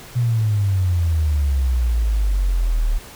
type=exponential sweep; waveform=sine; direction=down; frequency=123.47 to 36.56 Hz; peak=-15 dBFS; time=0.15-2.99 s; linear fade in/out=20 ms; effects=pink hiss -40 dBFS RMS until 3.15 s